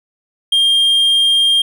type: tone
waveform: triangle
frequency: 3208 Hz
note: G7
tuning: 39 cents sharp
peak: -8 dBFS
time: 0.52-1.62 s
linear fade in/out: 5 ms
effects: none